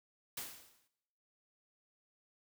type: noise with exponential decay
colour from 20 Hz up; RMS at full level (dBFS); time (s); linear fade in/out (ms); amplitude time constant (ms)
white; -40; 0.37-0.88; 5; 110
effects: noise-tail reverb RT60 0.9 s tail -19 dB re dry